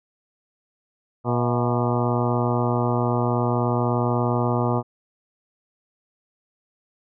harmonic tone with a mistuned harmonic, 120.5 Hz, B2, 42 cents flat, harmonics 1 / 2 / 3 / 4 / 5 / 6 / 7 / 8 / 9 / 10, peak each -23 / -26 / -28 / -29 / -30 / -31 / -31 / -32 / -33 / -33 dBFS, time 1.24-4.83 s, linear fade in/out 50 ms, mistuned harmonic 5, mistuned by +67 cents, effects none

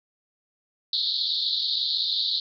pink band-pass noise, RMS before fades -26 dBFS, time 0.93-2.4 s, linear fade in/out 2 ms, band 3600 to 4500 Hz, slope 96 dB/octave, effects none

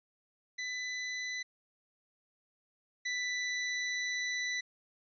sawtooth tone pair in turn, 1998 / 1983.1 Hz, B6 / B6, +20 / +7 cents, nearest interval unison, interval 13 cents, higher first, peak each -32 / -29 dBFS, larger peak second, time 0.58-1.43 / 3.05-4.61 s, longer second, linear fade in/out 10 ms, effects resampled to 16000 Hz

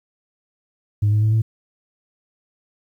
sine tone with pitch steps, 103.83 / 106.2 / 108.61 / 111.09 Hz, G#2 / G#2 / A2 / A2, 0 / +39 / -22 / +17 cents, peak -12 dBFS, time 1.02-1.42 s, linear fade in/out 10 ms, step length 100 ms, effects tanh soft clip ceiling -12 dBFS + 9-bit

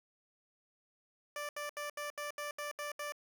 15% pulse tone bursts, 587.3 Hz, D5, in tune, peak -32 dBFS, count 9, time 1.36-3.122 s, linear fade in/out 2 ms, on 130 ms, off 74 ms, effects none

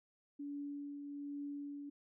sine tone with tremolo, 286.3 Hz, D4, 44 cents flat, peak -40 dBFS, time 0.39-1.9 s, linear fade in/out 10 ms, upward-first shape triangle, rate 1.2 Hz, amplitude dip 40%, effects none

